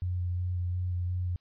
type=tone with vibrato; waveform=sine; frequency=89.5 Hz; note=F2; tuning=43 cents sharp; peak=-28 dBFS; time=0.02-1.36 s; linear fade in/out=0 ms; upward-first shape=square; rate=2.8 Hz; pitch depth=13 cents each way; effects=white hiss -73 dBFS RMS until 1.4 s + resampled to 11025 Hz